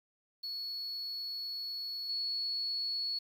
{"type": "tone with level steps", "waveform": "triangle", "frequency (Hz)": 4384, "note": "C#8", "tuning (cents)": -20, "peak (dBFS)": [-35, -29], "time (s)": [0.43, 3.19], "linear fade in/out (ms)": 10, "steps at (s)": 2.09, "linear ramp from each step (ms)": 5, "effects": ["tanh soft clip ceiling -31 dBFS", "10-bit"]}